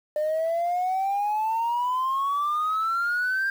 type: exponential sweep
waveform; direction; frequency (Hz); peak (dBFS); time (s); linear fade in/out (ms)
sine; up; 600 to 1600; -21; 0.16-3.5; 2
effects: tanh soft clip ceiling -19 dBFS + 8-bit